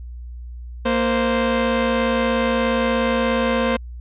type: tone pair together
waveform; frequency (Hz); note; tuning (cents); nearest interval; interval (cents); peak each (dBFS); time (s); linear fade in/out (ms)
sawtooth; 232.3 / 521.5; A#3 / C5; -6 / -6; octave + major second; 1400; -16; 0.85-3.77; 10
effects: added 60 Hz sine -31 dBFS peak until 4 s + resampled to 8000 Hz